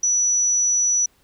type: tone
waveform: sine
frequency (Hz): 5910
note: F#8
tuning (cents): -3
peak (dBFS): -16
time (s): 0.03-1.06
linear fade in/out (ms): 5
effects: pink hiss -60 dBFS RMS until 1.23 s